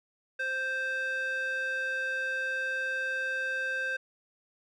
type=tone with band-pass filter; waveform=square; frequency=523.3 Hz; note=C5; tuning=in tune; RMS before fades=-32 dBFS; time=0.39-3.97 s; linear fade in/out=10 ms; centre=1800 Hz; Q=4.6; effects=none